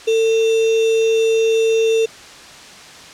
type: tone with sample-and-hold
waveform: sine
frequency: 448.6 Hz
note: A4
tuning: 34 cents sharp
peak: -12 dBFS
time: 0.07-2.06 s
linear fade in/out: 10 ms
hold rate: 3150 Hz
effects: white hiss -38 dBFS RMS until 3.13 s + low-pass 6000 Hz 12 dB/octave